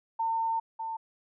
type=tone pair in turn; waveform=sine; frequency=905 / 898.2 Hz; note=A5 / A5; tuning=+48 / +35 cents; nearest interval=unison; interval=13 cents; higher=first; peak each=-26 / -32 dBFS; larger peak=first; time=0.19-0.6 / 0.79-0.97 s; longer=first; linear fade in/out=10 ms; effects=none